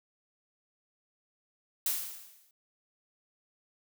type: noise with exponential decay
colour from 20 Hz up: blue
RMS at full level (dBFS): -28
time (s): 1.86-2.51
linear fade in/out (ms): 2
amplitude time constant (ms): 140
effects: none